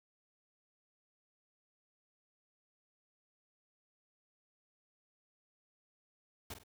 pink noise with echo, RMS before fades -44 dBFS, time 6.5-6.54 s, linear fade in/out 5 ms, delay 48 ms, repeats 2, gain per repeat -9 dB, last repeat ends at 6.636 s, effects none

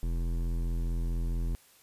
sine tone with hard clipping, 42.28 Hz, E1, 45 cents sharp, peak -30 dBFS, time 0.03-1.55 s, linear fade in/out 0 ms, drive 14 dB, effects white hiss -60 dBFS RMS until 1.82 s + resampled to 32000 Hz

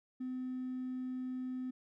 triangle tone with hard clipping, 255.3 Hz, C4, 42 cents flat, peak -37 dBFS, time 0.2-1.71 s, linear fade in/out 10 ms, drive 3 dB, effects none

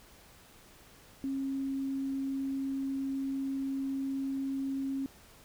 sine tone, 270.8 Hz, C#4, 40 cents flat, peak -31 dBFS, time 1.24-5.06 s, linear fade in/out 0 ms, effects pink hiss -57 dBFS RMS until 5.44 s

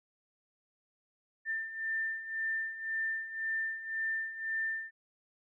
sine beating tone pair, 1789 / 1790.9 Hz, A6 / A6, +28 / +30 cents, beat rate 1.9 Hz, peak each -39 / -34 dBFS, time 1.45-4.91 s, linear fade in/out 50 ms, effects none

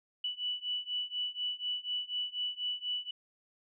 sine beating tone pair, 2960 / 2964.1 Hz, F#7 / F#7, 0 / +2 cents, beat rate 4.1 Hz, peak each -37 / -36 dBFS, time 0.24-3.11 s, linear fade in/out 5 ms, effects none

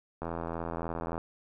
click train, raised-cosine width 1 ms, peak -21 dBFS, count 81, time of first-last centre 0.22-1.179 s, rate 83.4 Hz, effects none

